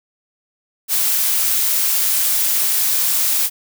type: noise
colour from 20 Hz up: blue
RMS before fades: -17 dBFS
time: 0.88-3.5 s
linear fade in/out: 50 ms
effects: none